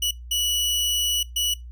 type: tone bursts at uneven times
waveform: sawtooth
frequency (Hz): 2942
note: F#7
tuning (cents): -11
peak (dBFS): -18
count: 3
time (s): 0.02-0.11 / 0.31-1.23 / 1.36-1.54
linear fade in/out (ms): 5
effects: noise-tail reverb RT60 0.2 s tail -22 dB re dry + added 60 Hz sine -36 dBFS peak until 1.71 s